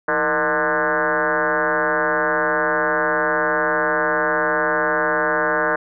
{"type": "tone with frequency modulation", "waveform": "sine", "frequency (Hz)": 1046.5, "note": "C6", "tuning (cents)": 0, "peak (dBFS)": -16, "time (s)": [0.08, 5.76], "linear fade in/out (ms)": 5, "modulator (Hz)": 145, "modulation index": 4.6, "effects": []}